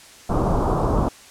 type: low-pass noise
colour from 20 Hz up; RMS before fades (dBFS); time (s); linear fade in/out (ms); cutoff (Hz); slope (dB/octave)
pink; -20; 0.29-1.09; 10; 1200; 48
effects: white hiss -45 dBFS RMS until 1.3 s + low-pass 9000 Hz 12 dB/octave